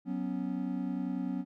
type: chord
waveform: triangle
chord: F# suspended fourth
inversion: none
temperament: equal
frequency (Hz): 185 / 246.9 / 277.2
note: F#3 / B3 / C#4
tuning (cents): 0 / 0 / 0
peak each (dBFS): -34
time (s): 0.05-1.45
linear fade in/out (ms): 50
effects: none